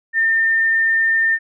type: tone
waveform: sine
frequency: 1807 Hz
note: A6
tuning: 46 cents sharp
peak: -13 dBFS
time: 0.13-1.39 s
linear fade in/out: 50 ms
effects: none